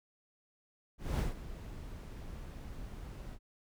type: noise with ADSR envelope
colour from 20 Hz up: brown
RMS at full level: -30 dBFS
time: 0.98-3.39 s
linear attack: 210 ms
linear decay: 150 ms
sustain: -15 dB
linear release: 61 ms
effects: none